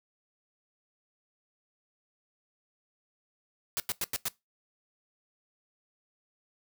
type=noise bursts; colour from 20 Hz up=white; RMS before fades=-31 dBFS; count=5; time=3.77-4.283 s; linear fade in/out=0 ms; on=29 ms; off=92 ms; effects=noise-tail reverb RT60 0.2 s tail -21 dB re dry